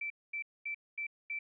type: tone bursts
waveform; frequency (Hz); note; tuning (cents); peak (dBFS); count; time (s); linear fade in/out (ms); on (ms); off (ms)
sine; 2330; D7; -14; -35; 5; 0.01-1.39; 5; 92; 230
effects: none